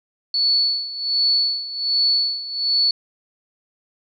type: tone with tremolo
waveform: sine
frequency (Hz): 4435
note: C#8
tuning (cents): 0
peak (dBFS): -14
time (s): 0.34-2.91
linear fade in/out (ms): 2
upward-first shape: sine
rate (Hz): 1.3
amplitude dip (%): 80
effects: none